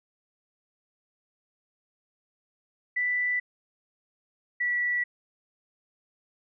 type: tone pair in turn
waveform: sine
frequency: 1979 / 1950.6 Hz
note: B6 / B6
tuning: +3 / -22 cents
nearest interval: unison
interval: 25 cents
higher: first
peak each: -24 dBFS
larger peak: neither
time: 2.96-3.4 / 4.6-5.04 s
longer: neither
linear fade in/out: 10 ms
effects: none